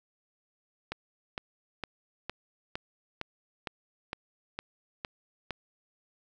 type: click train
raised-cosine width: 0.3 ms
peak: -18 dBFS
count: 11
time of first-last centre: 0.92-5.507 s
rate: 2.18 Hz
effects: none